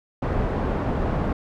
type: low-pass noise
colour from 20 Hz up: pink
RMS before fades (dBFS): -24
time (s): 0.22-1.33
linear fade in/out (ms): 5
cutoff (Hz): 970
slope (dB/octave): 12
effects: none